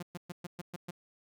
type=tone bursts; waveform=sawtooth; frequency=175.6 Hz; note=F3; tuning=10 cents sharp; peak=-34 dBFS; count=7; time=0-0.909 s; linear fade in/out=5 ms; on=27 ms; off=120 ms; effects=none